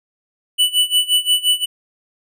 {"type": "tone with tremolo", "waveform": "square", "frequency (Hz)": 2971, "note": "F#7", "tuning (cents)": 6, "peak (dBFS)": -11, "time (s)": [0.58, 1.66], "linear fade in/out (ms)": 20, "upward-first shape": "sine", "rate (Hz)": 5.7, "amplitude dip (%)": 90, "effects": []}